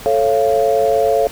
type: chord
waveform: sine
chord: A augmented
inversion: none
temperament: just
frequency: 440 / 550 / 687.5 Hz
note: A4 / C#5 / E#5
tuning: 0 / -14 / -27 cents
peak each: -16 dBFS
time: 0.06-1.27 s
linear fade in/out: 0 ms
effects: pink hiss -34 dBFS RMS until 1.31 s